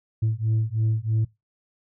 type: beating tone pair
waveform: sine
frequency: 109 / 112.1 Hz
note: A2 / A2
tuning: -16 / +33 cents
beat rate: 3.1 Hz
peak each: -22 dBFS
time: 0.22-1.25 s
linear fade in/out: 10 ms
effects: noise-tail reverb RT60 0.2 s tail -22 dB re dry + tanh soft clip ceiling -17 dBFS